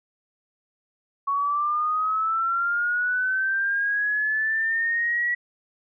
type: linear sweep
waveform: sine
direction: up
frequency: 1108.7 to 1937 Hz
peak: -21 dBFS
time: 1.27-5.35 s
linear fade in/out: 10 ms
effects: none